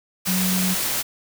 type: tone in noise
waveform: sine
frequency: 185 Hz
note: F#3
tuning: in tune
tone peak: -21 dBFS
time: 0.27-0.75 s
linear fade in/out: 20 ms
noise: white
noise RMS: -24 dBFS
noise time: 0.25-1.03 s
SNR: 0 dB
effects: none